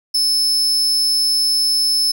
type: tone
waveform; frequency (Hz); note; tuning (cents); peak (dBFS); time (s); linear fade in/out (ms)
40% pulse; 5250; E8; -8; -13; 0.14-2.12; 10
effects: none